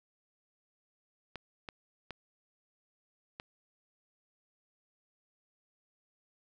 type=clicks; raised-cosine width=0.3 ms; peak=-25 dBFS; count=4; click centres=1.357 / 1.688 / 2.107 / 3.399 s; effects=none